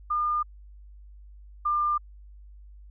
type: tone pair in turn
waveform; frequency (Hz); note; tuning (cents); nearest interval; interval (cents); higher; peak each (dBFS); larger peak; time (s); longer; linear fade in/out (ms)
sine; 1209 / 1197.2; D6 / D6; +50 / +33; unison; 17; first; -23 / -22; second; 0.1-0.43 / 1.65-1.98; neither; 10
effects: added 50 Hz sine -45 dBFS peak until 2.9 s